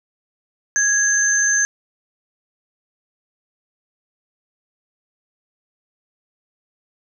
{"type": "tone pair together", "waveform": "sine", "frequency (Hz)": [1661.2, 6272], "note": ["G#6", "G8"], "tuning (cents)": [0, 0], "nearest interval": "octave + major seventh", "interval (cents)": 2300, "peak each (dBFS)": -17, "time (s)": [0.76, 1.65], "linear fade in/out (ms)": 0, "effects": []}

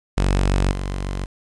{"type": "tone with level steps", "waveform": "sawtooth", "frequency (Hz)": 47.31, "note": "F#1", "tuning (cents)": 39, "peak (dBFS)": [-12, -20], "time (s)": [0.17, 1.26], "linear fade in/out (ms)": 10, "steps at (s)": 0.71, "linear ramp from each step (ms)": 2, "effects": ["resampled to 22050 Hz", "8-bit"]}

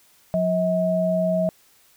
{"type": "tone pair together", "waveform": "sine", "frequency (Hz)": [179.59, 640], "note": ["F3", "D#5"], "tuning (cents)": [49, 49], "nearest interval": "octave + minor seventh", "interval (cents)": 2200, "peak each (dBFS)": [-23, -20], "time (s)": [0.34, 1.49], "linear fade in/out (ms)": 0, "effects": ["white hiss -57 dBFS RMS until 1.96 s"]}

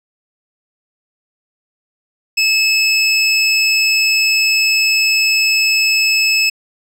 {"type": "tone", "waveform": "25% pulse", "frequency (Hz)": 2600, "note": "E7", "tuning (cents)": -24, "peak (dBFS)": -7, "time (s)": [2.37, 6.5], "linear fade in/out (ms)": 10, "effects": ["low-pass 12000 Hz 12 dB/octave"]}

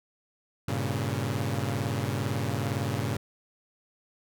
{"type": "chord", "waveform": "sawtooth", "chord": "G diminished", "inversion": "none", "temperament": "equal with one note detuned", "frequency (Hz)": [98.85, 116.54, 138.59], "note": ["G2", "Bb2", "Db3"], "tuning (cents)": [15, 0, 0], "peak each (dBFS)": -28, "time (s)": [0.68, 3.17], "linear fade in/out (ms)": 5, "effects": []}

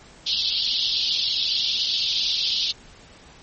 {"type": "band-pass noise", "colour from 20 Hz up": "white", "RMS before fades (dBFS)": -24, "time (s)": [0.26, 2.72], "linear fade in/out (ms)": 10, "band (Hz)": [3100, 4800], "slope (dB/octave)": 48, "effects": ["pink hiss -48 dBFS RMS until 3.42 s", "MP3 32 kbps"]}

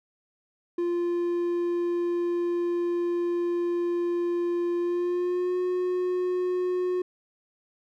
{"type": "tone with pitch glide", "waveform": "triangle", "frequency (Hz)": [347.5, 362.7], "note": ["F4", "F#4"], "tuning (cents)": [-9, -34], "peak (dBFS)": -22, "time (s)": [0.78, 7.02], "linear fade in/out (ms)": 5, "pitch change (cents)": 75, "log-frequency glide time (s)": [4.79, 5.58], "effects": []}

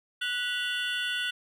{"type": "tone cluster", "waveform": "triangle", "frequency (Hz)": [1475, 1955, 2781, 3003, 3444], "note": ["F#6", "B6", "F7", "F#7", "A7"], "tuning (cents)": [-6, -18, -8, 25, -38], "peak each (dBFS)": [-30, -39, -33, -35, -34], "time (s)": [0.21, 1.31], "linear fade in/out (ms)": 10, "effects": []}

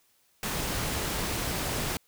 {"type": "noise", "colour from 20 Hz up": "pink", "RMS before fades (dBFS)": -31, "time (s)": [0.43, 1.97], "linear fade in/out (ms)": 2, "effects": ["white hiss -67 dBFS RMS until 2.07 s"]}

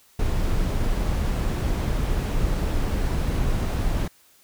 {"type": "noise", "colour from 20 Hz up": "brown", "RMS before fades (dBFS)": -23, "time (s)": [0.19, 4.08], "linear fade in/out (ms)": 5, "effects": ["white hiss -57 dBFS RMS until 4.43 s"]}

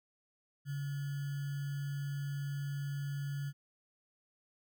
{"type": "tone with sample-and-hold", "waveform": "sine", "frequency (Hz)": 141.2, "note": "C#3", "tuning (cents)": 32, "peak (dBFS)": -35, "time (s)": [0.65, 3.53], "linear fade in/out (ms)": 50, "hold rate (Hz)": 1575, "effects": []}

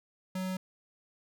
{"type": "tone", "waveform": "square", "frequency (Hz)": 186.3, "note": "F#3", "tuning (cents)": 12, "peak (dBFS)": -33, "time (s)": [0.35, 0.57], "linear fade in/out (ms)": 5, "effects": []}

